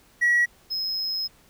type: tone pair in turn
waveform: triangle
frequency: 1922 / 5131 Hz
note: B6 / E8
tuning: -48 / -48 cents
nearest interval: octave + perfect fourth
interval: 1700 cents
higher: second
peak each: -14 / -24 dBFS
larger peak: first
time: 0.21-0.46 / 0.7-1.28 s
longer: second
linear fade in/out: 20 ms
effects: tanh soft clip ceiling -13 dBFS + pink hiss -57 dBFS RMS until 1.49 s